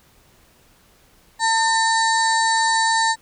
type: harmonic tone with a mistuned harmonic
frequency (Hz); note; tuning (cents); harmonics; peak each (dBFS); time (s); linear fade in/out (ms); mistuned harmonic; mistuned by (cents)
901; A5; +41; 1 / 2 / 4 / 5 / 6 / 7 / 8 / 9; -18 / -21 / -27 / -27 / -38 / -37 / -30 / -30; 1.39-3.16; 50; 4; +140
effects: pink hiss -55 dBFS RMS until 3.21 s

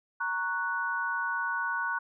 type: chord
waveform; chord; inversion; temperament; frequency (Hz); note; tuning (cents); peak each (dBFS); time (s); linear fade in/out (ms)
sine; F# major; first; equal; 932.3 / 1108.7 / 1480; A#5 / C#6 / F#6; 0 / 0 / 0; -35 / -35 / -30; 0.2-1.99; 10
effects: none

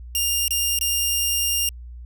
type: tone with dropouts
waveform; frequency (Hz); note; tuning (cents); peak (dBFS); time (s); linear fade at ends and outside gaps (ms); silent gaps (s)
10% pulse; 2810; F7; +10; -11; 0.15-1.69; 1; 0.481-0.507 / 0.789-0.811
effects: added 60 Hz sine -35 dBFS peak until 2.05 s

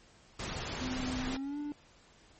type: noise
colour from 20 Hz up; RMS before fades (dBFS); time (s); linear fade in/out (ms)
pink; -38; 0.39-1.37; 5
type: tone with pitch glide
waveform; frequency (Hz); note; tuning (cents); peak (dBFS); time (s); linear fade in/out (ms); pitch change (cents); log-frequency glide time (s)
triangle; 255.3 to 293.3; C4 to D4; -42 to -2; -33; 0.81-1.72; 0; +240; 1.27-1.58
effects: pink hiss -61 dBFS RMS until 2.39 s + MP3 32 kbps

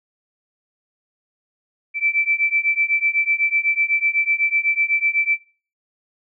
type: beating tone pair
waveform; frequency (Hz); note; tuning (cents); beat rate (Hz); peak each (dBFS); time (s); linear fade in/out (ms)
sine; 2323 / 2331; D7 / D7; -20 / -14; 8; -20; 1.94-5.38; 50
effects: noise-tail reverb RT60 0.4 s tail -19 dB re dry

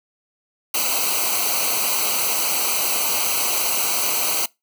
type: noise with comb filter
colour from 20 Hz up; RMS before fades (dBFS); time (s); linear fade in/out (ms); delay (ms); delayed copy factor
white; -21; 0.74-4.46; 5; 0.57; -0.9
effects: noise-tail reverb RT60 0.2 s tail -23 dB re dry

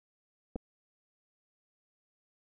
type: clicks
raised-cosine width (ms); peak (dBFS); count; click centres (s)
2; -23 / -27; 2; 0.558 / 0.562
effects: none

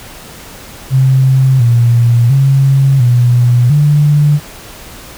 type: tone with pitch steps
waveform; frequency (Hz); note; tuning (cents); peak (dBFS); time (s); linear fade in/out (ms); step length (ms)
sine; 132.1 / 118.4 / 136.1 / 121.9 / 147.4; C3 / A#2 / C#3 / B2 / D3; +17 / +27 / -31 / -22 / +7; -5; 0.9-4.4; 50; 700
effects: pink hiss -32 dBFS RMS until 5.17 s

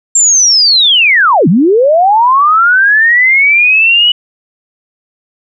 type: linear two-way sweep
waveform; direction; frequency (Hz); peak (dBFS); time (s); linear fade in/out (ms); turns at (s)
sine; down then up; 7459 to 146.9 to 2964; -4; 0.15-4.12; 5; 1.48
effects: none

